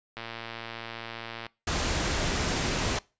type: click train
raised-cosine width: 0.3 ms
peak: -21 dBFS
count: 150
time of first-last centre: 0.17-1.466 s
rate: 115 Hz
type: noise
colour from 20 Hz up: pink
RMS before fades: -28 dBFS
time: 1.67-2.99 s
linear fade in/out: 5 ms
effects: noise-tail reverb RT60 0.3 s tail -23 dB re dry + resampled to 16000 Hz